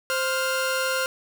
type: tone pair together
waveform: sawtooth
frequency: 523 / 1401 Hz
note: C5 / F6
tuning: -1 / +5 cents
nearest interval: octave + perfect fourth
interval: 1706 cents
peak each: -22 dBFS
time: 0.1-1.06 s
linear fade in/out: 0 ms
effects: none